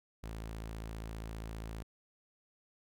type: tone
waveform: sawtooth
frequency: 55 Hz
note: A1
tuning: in tune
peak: -37 dBFS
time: 0.23-1.83 s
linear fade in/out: 10 ms
effects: none